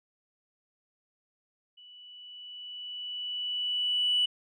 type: tone with level ramp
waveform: sine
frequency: 2960 Hz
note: F#7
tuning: in tune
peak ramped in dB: -50 to -21 dBFS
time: 1.77-4.26 s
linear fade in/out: 10 ms
effects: tanh soft clip ceiling -18 dBFS